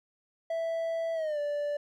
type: tone with pitch glide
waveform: triangle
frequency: 659.3 to 584 Hz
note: E5 to D5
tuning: 0 to -10 cents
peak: -27 dBFS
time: 0.5-1.77 s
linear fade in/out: 5 ms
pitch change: -210 cents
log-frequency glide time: 1.14-1.39 s
effects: none